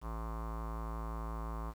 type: tone with low-pass filter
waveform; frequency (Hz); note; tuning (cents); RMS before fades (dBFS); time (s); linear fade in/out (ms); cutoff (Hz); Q
square; 55.9; A1; +28; -40; 0.01-1.74; 50; 1100; 5.6
effects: 10-bit